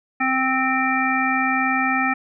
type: harmonic tone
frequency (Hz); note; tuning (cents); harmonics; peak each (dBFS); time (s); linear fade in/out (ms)
261.6; C4; 0; 1 / 3 / 5 / 7 / 9; -24 / -24 / -24 / -24 / -24; 0.2-2.14; 10
effects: none